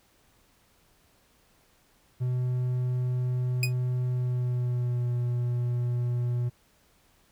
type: tone with pitch glide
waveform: triangle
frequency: 125.3 to 121.59 Hz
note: B2 to B2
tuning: +25 to -27 cents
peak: -23 dBFS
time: 2.2-6.5 s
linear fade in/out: 20 ms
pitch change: -52 cents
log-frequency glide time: 4.09-5.11 s
type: tone with exponential decay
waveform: sawtooth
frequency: 2489 Hz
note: D#7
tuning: in tune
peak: -19 dBFS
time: 3.63-3.73 s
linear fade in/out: 2 ms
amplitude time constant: 20 ms
effects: pink hiss -64 dBFS RMS until 7.31 s